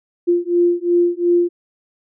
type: beating tone pair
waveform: sine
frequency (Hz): 347.1 / 349.9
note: F4 / F4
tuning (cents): -11 / +3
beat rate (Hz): 2.8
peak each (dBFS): -16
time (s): 0.27-1.49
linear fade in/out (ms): 20
effects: none